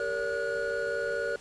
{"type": "tone cluster", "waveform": "triangle", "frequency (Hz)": [399.3, 464.3, 570, 1449], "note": ["G4", "A#4", "C#5", "F#6"], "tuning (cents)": [32, -7, 48, -37], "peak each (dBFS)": [-36, -31, -31, -32], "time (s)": [0, 1.36], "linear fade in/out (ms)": 2, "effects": ["pink hiss -51 dBFS RMS until 1.4 s", "resampled to 22050 Hz"]}